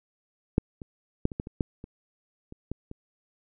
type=clicks; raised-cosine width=3 ms; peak=-7 / -26 / -10 / -24 / -17 / -25 / -12 / -27 / -29 / -19 / -26 dBFS; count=11; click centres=0.581 / 0.818 / 1.254 / 1.318 / 1.399 / 1.471 / 1.608 / 1.841 / 2.524 / 2.716 / 2.914 s; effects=none